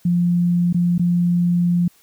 sine tone with dropouts, 174.61 Hz, F3, in tune, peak -14 dBFS, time 0.05-1.88 s, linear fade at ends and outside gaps 5 ms, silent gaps 0.728-0.744 / 0.981-0.994 s, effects white hiss -55 dBFS RMS until 2.02 s

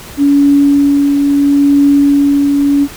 sine tone with tremolo, 283.4 Hz, C#4, 38 cents sharp, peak -4 dBFS, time 0.17-2.88 s, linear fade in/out 50 ms, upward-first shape triangle, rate 0.74 Hz, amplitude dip 35%, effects pink hiss -31 dBFS RMS until 2.96 s

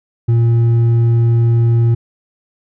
sine tone with hard clipping, 116.54 Hz, A#2, in tune, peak -10 dBFS, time 0.28-1.95 s, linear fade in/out 10 ms, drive 4 dB, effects none

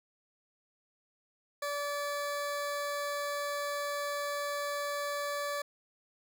20% pulse tone, 577 Hz, D5, 31 cents flat, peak -28 dBFS, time 1.62-5.62 s, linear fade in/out 5 ms, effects none

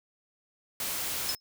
white noise, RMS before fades -33 dBFS, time 0.8-1.35 s, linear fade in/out 2 ms
triangle tone with exponential decay, 5170 Hz, E8, 34 cents flat, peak -24 dBFS, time 1.29-1.4 s, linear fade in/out 0 ms, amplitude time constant 23 ms
effects none

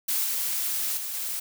blue noise with level steps, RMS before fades -26 / -28 / -33 / -31 dBFS, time 0.08-1.4 s, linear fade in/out 10 ms, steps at 0.24 / 0.97 / 1.14 s, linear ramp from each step 2 ms, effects none

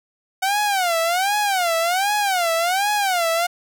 sawtooth tone with vibrato, 742 Hz, F#5, 5 cents sharp, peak -14 dBFS, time 0.42-3.47 s, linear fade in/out 10 ms, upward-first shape sine, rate 1.3 Hz, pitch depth 210 cents each way, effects none

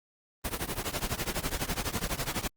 pink noise with tremolo, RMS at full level -29 dBFS, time 0.44-2.48 s, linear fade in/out 10 ms, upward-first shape triangle, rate 12 Hz, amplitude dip 95%, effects Opus 32 kbps

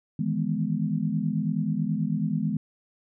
sine chord, E major seventh, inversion third, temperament equal, 155.56 / 164.81 / 207.7 / 246.9 Hz, D#3 / E3 / G#3 / B3, 0 / 0 / 0 / 0 cents, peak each -30 / -29 / -28 / -31 dBFS, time 0.19-2.57 s, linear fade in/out 5 ms, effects none

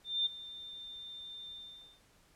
sine tone with ADSR envelope, 3594 Hz, A7, 36 cents sharp, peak -27 dBFS, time 0.04-2.01 s, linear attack 220 ms, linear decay 13 ms, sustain -17 dB, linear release 490 ms, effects pink hiss -66 dBFS RMS until 2.35 s + low-pass 12000 Hz 12 dB/octave

